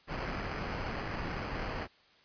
pink noise with sample-and-hold, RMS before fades -37 dBFS, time 0.07-1.88 s, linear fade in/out 50 ms, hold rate 3675 Hz, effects white hiss -63 dBFS RMS until 2.24 s + resampled to 11025 Hz

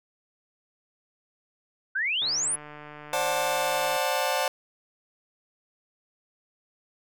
sine exponential sweep, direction up, 1480 to 10548 Hz, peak -24 dBFS, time 1.95-2.56 s, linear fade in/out 10 ms
click train, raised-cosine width 0.5 ms, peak -28 dBFS, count 261, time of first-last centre 2.22-3.965 s, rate 149 Hz
sawtooth chord, D dominant seventh, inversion third, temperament just, 528.6 / 587.3 / 734.2 / 881 Hz, C5 / D5 / F#5 / A5, +18 / 0 / -14 / +2 cents, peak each -26 dBFS, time 3.13-4.48 s, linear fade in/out 2 ms
effects none

